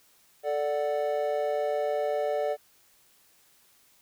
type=chord; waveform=triangle; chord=D major; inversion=second; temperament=equal; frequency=440 / 587.3 / 740 Hz; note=A4 / D5 / F#5; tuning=0 / 0 / 0 cents; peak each=-29 / -26 / -31 dBFS; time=0.43-2.57 s; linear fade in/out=50 ms; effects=white hiss -62 dBFS RMS until 4.01 s